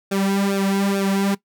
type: tone with flanger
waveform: sawtooth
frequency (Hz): 196.8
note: G3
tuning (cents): +7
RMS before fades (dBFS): -20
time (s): 0.11-1.35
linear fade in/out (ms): 10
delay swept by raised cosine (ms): 0.97 to 3.47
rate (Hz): 2.3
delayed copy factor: -0.85
effects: noise-tail reverb RT60 0.1 s tail -19 dB re dry